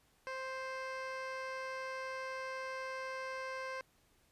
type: tone with low-pass filter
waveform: 15% pulse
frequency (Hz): 524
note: C5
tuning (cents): +2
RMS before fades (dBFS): -42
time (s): 0.27-3.81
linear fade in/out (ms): 0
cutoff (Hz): 4300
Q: 0.71
effects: pink hiss -71 dBFS RMS until 4.31 s + resampled to 32000 Hz